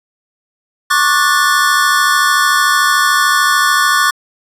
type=chord; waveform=square; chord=D major seventh; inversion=third; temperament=just; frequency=1101.2 / 1174.7 / 1468.3 / 1762 Hz; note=C#6 / D6 / F#6 / A6; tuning=-12 / 0 / -14 / +2 cents; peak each=-16 dBFS; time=0.9-4.11 s; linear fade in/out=10 ms; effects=resampled to 32000 Hz